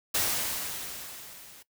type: noise with level ramp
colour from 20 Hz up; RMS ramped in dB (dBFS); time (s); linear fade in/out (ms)
white; -26 to -51; 0.14-1.63; 10
effects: noise-tail reverb RT60 0.1 s tail -19 dB re dry